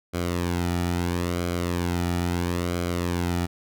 sawtooth tone with flanger, 87.4 Hz, F2, 2 cents sharp, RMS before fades -26 dBFS, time 0.13-3.47 s, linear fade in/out 20 ms, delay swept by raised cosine 1.1 to 1.91 ms, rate 0.75 Hz, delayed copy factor -0.6, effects none

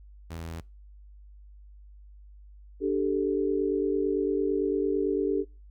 sawtooth tone, 82.41 Hz, E2, in tune, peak -32 dBFS, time 0.3-0.61 s, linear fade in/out 10 ms
sine chord, D suspended fourth, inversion none, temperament just, 293.7 / 391.6 / 440.5 Hz, D4 / G4 / A4, 0 / -2 / +2 cents, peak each -29 / -27 / -29 dBFS, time 2.8-5.45 s, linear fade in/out 50 ms
effects noise-tail reverb RT60 0.3 s tail -24 dB re dry + added 50 Hz sine -47 dBFS peak until 5.7 s

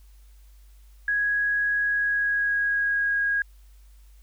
sine tone with pitch glide, 1661.2 to 1640.2 Hz, G#6 to G#6, 0 to -22 cents, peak -21 dBFS, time 1.08-3.42 s, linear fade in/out 2 ms, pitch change -22 cents, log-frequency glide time 1.81-3.22 s, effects added 50 Hz sine -48 dBFS peak until 4.22 s + white hiss -64 dBFS RMS until 4.22 s

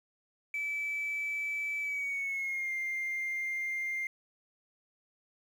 triangle tone with pitch glide, 2308 to 2104 Hz, D7 to C7, -31 to +9 cents, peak -29 dBFS, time 0.54-4.07 s, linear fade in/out 2 ms, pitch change -160 cents, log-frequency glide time 1.81-2.73 s, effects tanh soft clip ceiling -28 dBFS + 10-bit

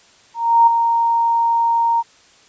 sine tone with ADSR envelope, 928 Hz, A#5, 8 cents flat, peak -6 dBFS, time 0.34-2.03 s, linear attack 330 ms, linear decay 10 ms, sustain -7 dB, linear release 35 ms, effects white hiss -50 dBFS RMS until 2.48 s + resampled to 16000 Hz

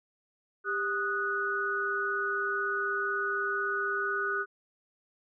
sine tone cluster, 397.8 / 1241 / 1477 Hz, G4 / D#6 / F#6, +25 / -5 / -3 cents, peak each -35 / -34 / -30 dBFS, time 0.64-4.46 s, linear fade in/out 50 ms, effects none

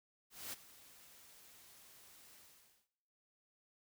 white noise with ADSR envelope, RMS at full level -44 dBFS, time 0.3-2.88 s, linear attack 230 ms, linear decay 18 ms, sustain -17 dB, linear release 510 ms, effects noise-tail reverb RT60 1.0 s tail -19 dB re dry

